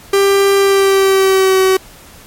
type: tone with pitch glide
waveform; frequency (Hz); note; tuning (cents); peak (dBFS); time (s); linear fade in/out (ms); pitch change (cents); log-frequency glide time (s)
45% pulse; 395.4 to 378.6; G4 to F#4; +15 to +40; -8; 0.13-1.77; 5; -75; 0.57-1.6
effects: pink hiss -39 dBFS RMS until 2.26 s + MP3 64 kbps

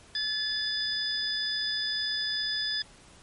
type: tone cluster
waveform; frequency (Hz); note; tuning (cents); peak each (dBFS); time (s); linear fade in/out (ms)
sine; 1731 / 3499 / 4981; A6 / A7 / D#8; -29 / -10 / +1; -34 / -33 / -30; 0.15-2.82; 2
effects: pink hiss -54 dBFS RMS until 3.22 s + MP3 48 kbps

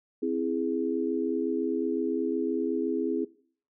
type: chord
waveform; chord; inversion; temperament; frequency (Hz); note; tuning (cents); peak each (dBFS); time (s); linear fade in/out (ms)
sine; C augmented; none; equal; 261.6 / 329.6 / 415.3; C4 / E4 / G#4; 0 / 0 / 0; -30; 0.22-3.25; 10
effects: noise-tail reverb RT60 0.5 s tail -20 dB re dry

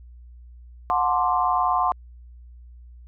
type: chord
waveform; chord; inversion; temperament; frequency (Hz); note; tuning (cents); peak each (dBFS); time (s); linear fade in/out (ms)
sine; D dominant seventh; first; equal with one note detuned; 728.1 / 880 / 1046.5 / 1174.7; F#5 / A5 / C6 / D6; -28 / 0 / 0 / 0; -23 / -27 / -22 / -27; 0.9-1.92; 0
effects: added 60 Hz sine -42 dBFS peak until 3.07 s

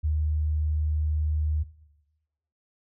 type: tone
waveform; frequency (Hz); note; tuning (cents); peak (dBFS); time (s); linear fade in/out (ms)
sine; 76.5; D#2; -29; -22; 0.03-1.64; 20
effects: noise-tail reverb RT60 1.0 s tail -18 dB re dry

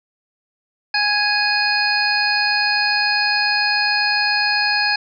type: harmonic tone with a mistuned harmonic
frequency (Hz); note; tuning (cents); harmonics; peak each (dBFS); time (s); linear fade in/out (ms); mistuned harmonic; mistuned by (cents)
830.6; G#5; 0; 1 / 2 / 3 / 5 / 6; -23 / -20 / -22 / -22 / -23; 0.94-4.96; 5; 5; +57
effects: none

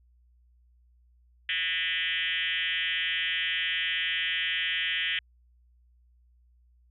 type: tone with frequency modulation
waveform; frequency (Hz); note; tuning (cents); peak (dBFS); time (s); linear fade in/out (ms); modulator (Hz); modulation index
sine; 2500; D#7; +8; -26; 1.49-5.19; 2; 171; 4.7
effects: added 60 Hz sine -59 dBFS peak until 6.9 s

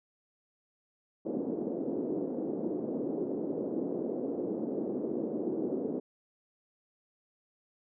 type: band-pass noise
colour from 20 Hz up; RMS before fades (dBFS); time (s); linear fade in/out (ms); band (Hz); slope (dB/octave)
pink; -34; 1.25-6; 10; 250 to 450; 24
effects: none

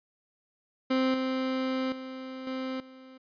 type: tone with level steps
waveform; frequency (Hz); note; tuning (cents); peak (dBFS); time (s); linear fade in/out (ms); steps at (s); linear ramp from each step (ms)
30% pulse; 260.9; C4; -5; -21 / -25 / -35 / -29 / -45; 0.9-3.18; 10; 1.14 / 1.92 / 2.47 / 2.8; 2
effects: resampled to 11025 Hz

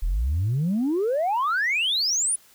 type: exponential sweep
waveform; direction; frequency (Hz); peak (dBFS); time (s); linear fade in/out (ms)
sine; up; 36.71 to 10160; -19; 0.02-2.36; 10
effects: tanh soft clip ceiling -18 dBFS + white hiss -55 dBFS RMS until 2.54 s

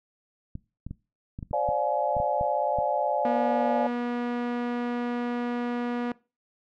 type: clicks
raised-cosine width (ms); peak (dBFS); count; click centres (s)
5; -23; 11; 0.554 / 0.866 / 0.91 / 1.389 / 1.428 / 1.511 / 1.689 / 2.167 / 2.201 / 2.411 / 2.787
type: chord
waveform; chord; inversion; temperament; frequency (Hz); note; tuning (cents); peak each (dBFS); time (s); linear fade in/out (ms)
sine; D half-diminished seventh; third; just; 528.6 / 587.3 / 704.8 / 845.8; C5 / D5 / F5 / Ab5; +18 / 0 / +16 / +31; -32 / -27 / -30 / -28; 1.53-3.87; 2
type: tone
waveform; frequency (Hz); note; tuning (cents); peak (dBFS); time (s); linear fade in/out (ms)
sawtooth; 241.6; B3; -38; -23; 3.25-6.12; 2
effects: noise-tail reverb RT60 0.3 s tail -21 dB re dry + low-pass 2000 Hz 12 dB/octave

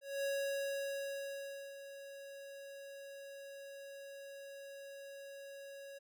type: tone with ADSR envelope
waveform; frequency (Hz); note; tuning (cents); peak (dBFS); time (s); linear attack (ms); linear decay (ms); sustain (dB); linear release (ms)
square; 554.4; C#5; 0; -35; 0.01-5.99; 230; 1500; -14; 14
effects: none

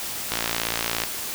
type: click train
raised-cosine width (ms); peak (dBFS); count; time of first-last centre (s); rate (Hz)
0.2; -6; 42; 0.32-1.037; 57.2
effects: white hiss -31 dBFS RMS until 1.34 s

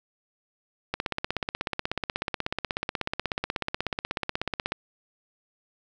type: click train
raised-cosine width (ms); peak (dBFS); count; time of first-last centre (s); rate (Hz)
0.3; -11; 63; 0.94-4.72; 16.4
effects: none

